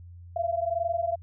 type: tone pair together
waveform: sine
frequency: 667 / 688.9 Hz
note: E5 / F5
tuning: +20 / -24 cents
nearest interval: minor second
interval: 56 cents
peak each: -28 dBFS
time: 0.36-1.16 s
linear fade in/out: 5 ms
effects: added 87 Hz sine -43 dBFS peak until 1.22 s